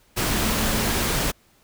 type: tone in noise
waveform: sine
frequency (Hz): 220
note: A3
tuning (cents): 0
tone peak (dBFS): -29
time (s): 0.3-0.95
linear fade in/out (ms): 20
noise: pink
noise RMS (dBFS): -23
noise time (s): 0.16-1.32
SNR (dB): -9
effects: pink hiss -59 dBFS RMS until 1.63 s